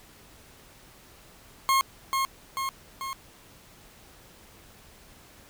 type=tone with echo; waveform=40% pulse; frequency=1076 Hz; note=C6; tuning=48 cents sharp; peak=-19 dBFS; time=1.69-1.81 s; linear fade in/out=0 ms; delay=440 ms; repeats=3; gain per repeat=-4 dB; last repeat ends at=3.13 s; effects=pink hiss -53 dBFS RMS until 5.49 s